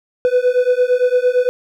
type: beating tone pair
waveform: triangle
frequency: 493.9 / 502.7 Hz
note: B4 / B4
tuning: 0 / +31 cents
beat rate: 8.8 Hz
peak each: -13 dBFS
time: 0.25-1.49 s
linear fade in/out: 0 ms
effects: none